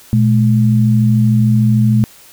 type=tone pair together; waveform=sine; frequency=119.4 / 212.7 Hz; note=A#2 / G#3; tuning=+42 / +42 cents; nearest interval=minor seventh; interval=1000 cents; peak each=-10 / -12 dBFS; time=0.13-2.04 s; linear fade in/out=0 ms; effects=white hiss -42 dBFS RMS until 2.32 s